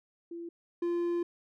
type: tone pair in turn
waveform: sine / triangle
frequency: 339.6 / 345.5 Hz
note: F4 / F4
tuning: -48 / -19 cents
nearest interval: unison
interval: 29 cents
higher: second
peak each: -38 / -26 dBFS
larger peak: second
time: 0.31-0.49 / 0.82-1.23 s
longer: second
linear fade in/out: 5 ms
effects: none